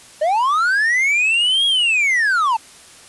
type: linear two-way sweep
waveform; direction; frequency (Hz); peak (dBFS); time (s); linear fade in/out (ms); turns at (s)
triangle; up then down; 581 to 3322 to 853; -12; 0.21-2.57; 10; 1.66
effects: white hiss -43 dBFS RMS until 3.08 s + resampled to 24000 Hz